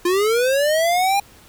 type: linear sweep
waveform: square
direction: up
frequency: 343.7 to 812 Hz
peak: -16 dBFS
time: 0.05-1.2 s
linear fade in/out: 5 ms
effects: pink hiss -48 dBFS RMS until 1.48 s